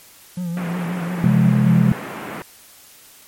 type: tone with vibrato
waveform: triangle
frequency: 174.61 Hz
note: F3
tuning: in tune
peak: -20 dBFS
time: 0.37-1.9 s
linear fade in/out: 5 ms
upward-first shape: triangle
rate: 5.6 Hz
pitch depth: 80 cents each way
type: band-pass noise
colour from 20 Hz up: pink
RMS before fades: -31 dBFS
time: 0.57-2.42 s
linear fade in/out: 0 ms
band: 150 to 2400 Hz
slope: 24 dB/octave
type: chord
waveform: sine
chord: F minor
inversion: second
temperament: equal with one note detuned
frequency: 130.81 / 170.82 / 207.7 Hz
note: C3 / F3 / Ab3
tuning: 0 / -38 / 0 cents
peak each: -16 dBFS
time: 1.24-1.92 s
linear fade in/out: 2 ms
effects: white hiss -46 dBFS RMS until 3.27 s + MP3 64 kbps